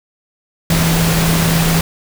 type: tone in noise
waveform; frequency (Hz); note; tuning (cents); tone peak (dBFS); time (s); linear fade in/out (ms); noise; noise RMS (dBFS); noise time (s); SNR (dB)
sine; 164.81; E3; 0; -13; 0.7-1.81; 2; pink; -17; 0.7-1.81; +1
effects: none